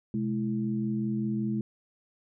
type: tone cluster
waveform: sine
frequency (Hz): 128.4 / 213.6 / 330.6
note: C3 / G#3 / E4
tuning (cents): -32 / +49 / +5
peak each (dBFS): -34 / -28 / -36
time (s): 0.14-1.61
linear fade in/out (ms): 2
effects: none